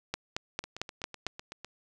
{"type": "two click trains", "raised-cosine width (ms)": 0.2, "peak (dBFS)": [-14, -24], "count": [6, 9], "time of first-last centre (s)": [[0.14, 1.266], [0.64, 1.646]], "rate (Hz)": [4.44, 7.95], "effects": []}